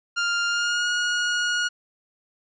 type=tone with pitch glide; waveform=sawtooth; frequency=1400 to 1442.7 Hz; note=F6 to F#6; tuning=+4 to -44 cents; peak=-18 dBFS; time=0.16-1.69 s; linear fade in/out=20 ms; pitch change=+52 cents; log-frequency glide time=0.48-0.87 s; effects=resampled to 16000 Hz